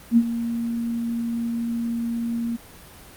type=tone with ADSR envelope; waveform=sine; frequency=233.1 Hz; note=A#3; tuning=in tune; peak=-10 dBFS; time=0.11-2.57 s; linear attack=61 ms; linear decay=53 ms; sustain=-13 dB; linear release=18 ms; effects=pink hiss -45 dBFS RMS until 3.16 s + Opus 32 kbps